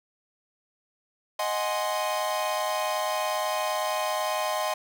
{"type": "chord", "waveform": "45% pulse", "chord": "Ab dominant seventh", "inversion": "second", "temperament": "equal", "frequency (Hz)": [622.3, 740, 830.6, 1046.5], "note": ["Eb5", "Gb5", "Ab5", "C6"], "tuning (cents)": [0, 0, 0, 0], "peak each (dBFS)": [-30, -33, -33, -31], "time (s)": [1.39, 4.74], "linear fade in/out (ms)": 5, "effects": []}